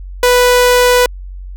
sawtooth tone, 493.6 Hz, B4, 1 cent flat, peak -3 dBFS, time 0.23-1.06 s, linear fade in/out 2 ms, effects added 46 Hz sine -25 dBFS peak until 1.56 s

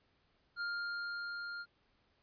square tone with level ramp, 1404 Hz, F6, 9 cents sharp, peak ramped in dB -36 to -42 dBFS, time 0.56-1.66 s, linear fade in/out 50 ms, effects pink hiss -74 dBFS RMS until 2.22 s + resampled to 11025 Hz

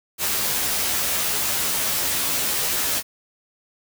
white noise with comb filter, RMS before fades -23 dBFS, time 0.18-3.03 s, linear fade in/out 50 ms, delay 14 ms, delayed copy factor +0.75, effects none

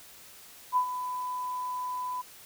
sine tone with ADSR envelope, 1000 Hz, B5, 21 cents sharp, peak -20 dBFS, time 0.72-2.22 s, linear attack 45 ms, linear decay 85 ms, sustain -11 dB, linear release 14 ms, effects white hiss -51 dBFS RMS until 2.45 s

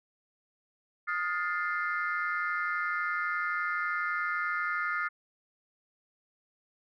sine chord, F dominant seventh, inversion third, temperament equal with one note detuned, 1244.5 / 1416.4 / 1760 / 2093 Hz, Eb6 / F6 / A6 / C7, 0 / +24 / 0 / 0 cents, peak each -33 / -32 / -36 / -36 dBFS, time 1.07-5.09 s, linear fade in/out 20 ms, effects tanh soft clip ceiling -20 dBFS

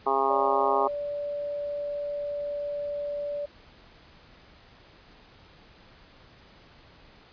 harmonic tone, 135.7 Hz, C#3, 36 cents flat, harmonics 2 / 3 / 4 / 5 / 6 / 7 / 8 / 9, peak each -39 / -28 / -38 / -31 / -27 / -30 / -28 / -32 dBFS, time 0.06-0.88 s, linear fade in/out 10 ms
sine tone, 580 Hz, D5, 22 cents flat, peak -29 dBFS, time 0.29-3.46 s, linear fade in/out 10 ms
effects pink hiss -54 dBFS RMS until 7.32 s + resampled to 11025 Hz

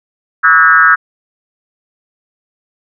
sine tone with frequency modulation, 1460 Hz, F#6, 24 cents flat, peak -4 dBFS, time 0.43-0.96 s, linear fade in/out 20 ms, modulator 165 Hz, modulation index 1.5, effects none

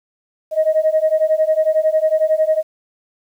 sine beating tone pair, 622.3 / 633.3 Hz, D#5 / D#5, 0 / +30 cents, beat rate 11 Hz, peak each -15 dBFS, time 0.51-2.63 s, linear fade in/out 50 ms, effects tanh soft clip ceiling -6 dBFS + 8-bit

